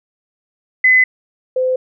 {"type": "tone pair in turn", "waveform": "sine", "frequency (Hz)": [2025, 513], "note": ["B6", "C5"], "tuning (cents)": [43, -34], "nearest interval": "2 octaves", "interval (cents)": 2377, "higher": "first", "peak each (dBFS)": [-7, -13], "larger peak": "first", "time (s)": [[0.84, 1.04], [1.56, 1.76]], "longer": "neither", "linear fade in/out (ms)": 5, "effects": []}